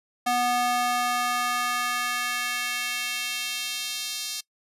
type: tone with high-pass filter sweep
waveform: square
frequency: 244.9 Hz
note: B3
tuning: 14 cents flat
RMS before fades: -27 dBFS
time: 0.26-4.41 s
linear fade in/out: 10 ms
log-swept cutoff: 620 to 4400 Hz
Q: 1.5
effects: noise-tail reverb RT60 0.1 s tail -22 dB re dry + resampled to 32000 Hz